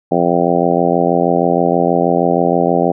harmonic tone, 86.3 Hz, F2, 20 cents flat, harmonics 2 / 3 / 4 / 5 / 6 / 7 / 8 / 9, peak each -19 / -19 / -19 / -19 / -19 / -19 / -19 / -19 dBFS, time 0.11-2.92 s, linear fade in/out 10 ms, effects none

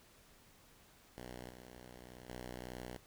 5% pulse tone with level steps, 61.74 Hz, B1, in tune, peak -36 / -42 / -34 dBFS, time 1.18-2.97 s, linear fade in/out 0 ms, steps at 1.5 / 2.29 s, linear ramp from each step 2 ms, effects pink hiss -64 dBFS RMS until 3.06 s

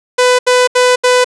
sawtooth tone bursts, 499.2 Hz, B4, 19 cents sharp, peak -3 dBFS, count 4, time 0.18-1.245 s, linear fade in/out 10 ms, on 210 ms, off 75 ms, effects resampled to 22050 Hz + 7-bit

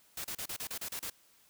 white noise bursts, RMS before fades -39 dBFS, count 9, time 0.17-1.1 s, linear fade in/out 5 ms, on 74 ms, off 33 ms, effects white hiss -65 dBFS RMS until 1.49 s

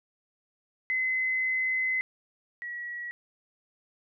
sine tone pair in turn, 2041 / 1922.3 Hz, C7 / B6, -44 / -47 cents, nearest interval minor second, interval 103 cents, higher first, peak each -25 / -34 dBFS, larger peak first, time 0.9-2.01 / 2.62-3.11 s, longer first, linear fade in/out 0 ms, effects none

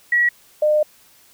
sine tone pair in turn, 1923 / 605.7 Hz, B6 / D#5, -47 / -47 cents, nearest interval octave + minor sixth, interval 2000 cents, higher first, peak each -13 dBFS, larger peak neither, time 0.12-0.29 / 0.62-0.83 s, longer second, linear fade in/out 5 ms, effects white hiss -52 dBFS RMS until 1.33 s

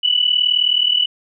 sine tone pair together, 2945 / 2984 Hz, F#7 / F#7, -9 / +14 cents, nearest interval unison, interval 23 cents, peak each -16 dBFS, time 0.03-1.06 s, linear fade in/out 10 ms, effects none

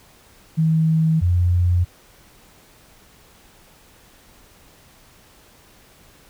sine tone pair in turn, 160 / 88.41 Hz, D#3 / F2, +49 / +22 cents, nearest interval minor seventh, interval 1027 cents, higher first, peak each -14 dBFS, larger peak neither, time 0.57-1.21 / 1.21-1.85 s, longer neither, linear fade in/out 20 ms, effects pink hiss -51 dBFS RMS until 6.29 s

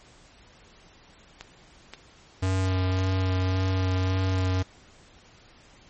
click train, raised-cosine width 0.2 ms, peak -20 dBFS, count 4, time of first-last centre 1.41-2.989 s, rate 1.9 Hz
square tone with vibrato, 93.5 Hz, F#2, 19 cents sharp, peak -23 dBFS, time 2.42-4.63 s, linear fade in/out 10 ms, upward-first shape sine, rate 1.8 Hz, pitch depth 14 cents each way
effects pink hiss -54 dBFS RMS until 5.89 s + MP3 32 kbps

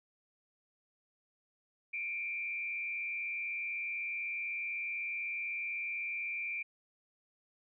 sine tone with frequency modulation, 2364 Hz, D7, 11 cents sharp, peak -35 dBFS, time 1.93-6.63 s, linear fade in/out 10 ms, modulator 132 Hz, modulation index 0.58, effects none

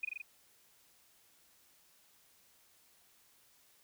sine tone with echo, 2473 Hz, D#7, 11 cents flat, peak -32 dBFS, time 0.03-0.05 s, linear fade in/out 5 ms, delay 42 ms, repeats 4, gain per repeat -2 dB, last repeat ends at 0.218 s, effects white hiss -67 dBFS RMS until 3.83 s

